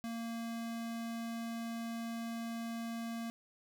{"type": "tone", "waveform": "square", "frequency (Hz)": 230.3, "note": "A#3", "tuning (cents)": -21, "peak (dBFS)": -39, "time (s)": [0.04, 3.3], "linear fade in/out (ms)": 0, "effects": []}